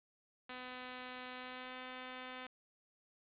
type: tone with pitch glide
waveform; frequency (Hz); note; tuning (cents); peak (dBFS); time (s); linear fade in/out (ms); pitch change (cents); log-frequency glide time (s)
5% pulse; 252.2 to 255; B3 to C4; +36 to -44; -34; 0.49-2.47; 5; +20; 1.32-1.76
effects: resampled to 8000 Hz + 10-bit